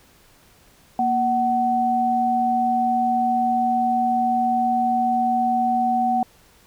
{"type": "tone pair together", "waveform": "sine", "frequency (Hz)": [235.3, 750], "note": ["A#3", "F#5"], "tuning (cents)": [16, 23], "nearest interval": "octave + minor sixth", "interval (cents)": 2007, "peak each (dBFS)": [-24, -18], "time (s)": [0.99, 6.23], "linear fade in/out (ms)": 2, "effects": ["pink hiss -54 dBFS RMS until 6.66 s"]}